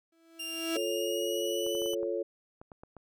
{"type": "tone with exponential growth", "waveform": "35% pulse", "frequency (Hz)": 329.6, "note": "E4", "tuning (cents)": 0, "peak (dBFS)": -26, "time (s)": [0.12, 0.77], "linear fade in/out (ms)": 5, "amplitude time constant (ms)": 140}
{"type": "tone with pitch glide", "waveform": "sawtooth", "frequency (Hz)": [2794, 2995], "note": ["F7", "F#7"], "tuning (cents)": [0, 20], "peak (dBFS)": -33, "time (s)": [0.39, 1.95], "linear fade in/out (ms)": 10, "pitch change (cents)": 120, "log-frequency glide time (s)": [0.74, 1.79]}
{"type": "chord", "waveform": "sine", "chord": "F augmented", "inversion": "none", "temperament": "equal", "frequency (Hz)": [349.2, 440, 554.4], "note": ["F4", "A4", "C#5"], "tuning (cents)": [0, 0, 0], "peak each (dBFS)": -34, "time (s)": [0.75, 2.23], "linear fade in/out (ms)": 10}
{"type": "clicks", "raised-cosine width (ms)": 1, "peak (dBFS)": -33, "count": 10, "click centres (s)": [1.665, 1.751, 1.819, 1.86, 1.935, 2.031, 2.615, 2.718, 2.835, 2.967]}
{"effects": []}